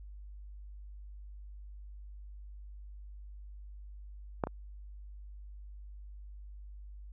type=clicks; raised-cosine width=1 ms; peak=-15 / -23 dBFS; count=2; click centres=4.438 / 4.471 s; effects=added 50 Hz sine -45 dBFS peak until 7.12 s